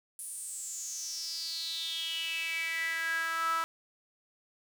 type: tone with high-pass filter sweep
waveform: sawtooth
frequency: 328 Hz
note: E4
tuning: 9 cents flat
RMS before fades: -35 dBFS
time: 0.19-3.64 s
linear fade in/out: 0 ms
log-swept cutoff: 10000 to 1200 Hz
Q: 7.8
effects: none